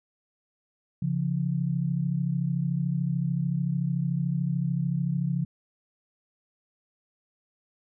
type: tone pair together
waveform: sine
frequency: 138.59 / 172.16 Hz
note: C#3 / F3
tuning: 0 / -25 cents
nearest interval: major third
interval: 375 cents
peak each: -27 dBFS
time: 1.02-5.45 s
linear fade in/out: 5 ms
effects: none